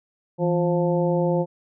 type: harmonic tone with a mistuned harmonic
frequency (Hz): 175.9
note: F3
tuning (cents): +13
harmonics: 1 / 2 / 3 / 4 / 5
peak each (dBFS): -22 / -25 / -23 / -33 / -31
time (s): 0.38-1.46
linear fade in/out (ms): 50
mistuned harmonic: 1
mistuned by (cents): -98
effects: none